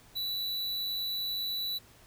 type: tone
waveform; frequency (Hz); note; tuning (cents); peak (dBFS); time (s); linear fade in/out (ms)
square; 3951; B7; 0; -32; 0.15-1.79; 20
effects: added 111 Hz sine -66 dBFS peak until 2.06 s + pink hiss -58 dBFS RMS until 2.06 s